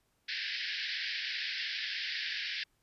pink band-pass noise, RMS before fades -37 dBFS, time 0.28-2.64 s, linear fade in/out 10 ms, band 1600 to 5200 Hz, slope 96 dB/octave, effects pink hiss -75 dBFS RMS until 2.82 s + resampled to 32000 Hz

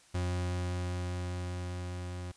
40% pulse tone with level ramp, 89.5 Hz, F2, 43 cents sharp, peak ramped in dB -29 to -37 dBFS, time 0.14-2.32 s, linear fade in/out 10 ms, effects white hiss -61 dBFS RMS until 2.36 s + resampled to 22050 Hz

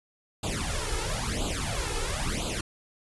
pink noise with flanger, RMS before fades -30 dBFS, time 0.43-2.61 s, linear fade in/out 5 ms, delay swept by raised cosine 0.26 to 2.36 ms, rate 0.99 Hz, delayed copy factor +0.95, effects resampled to 24000 Hz

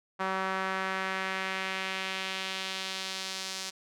sawtooth tone with band-pass filter sweep, 190 Hz, F#3, 46 cents sharp, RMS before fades -34 dBFS, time 0.19-3.71 s, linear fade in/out 20 ms, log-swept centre 1200 to 5400 Hz, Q 1.4, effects none

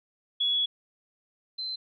sine tone pair in turn, 3374 / 4082 Hz, G#7 / C8, +27 / -44 cents, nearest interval minor third, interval 329 cents, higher second, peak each -23 / -31 dBFS, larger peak first, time 0.4-0.66 / 1.58-1.76 s, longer first, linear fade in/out 10 ms, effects none

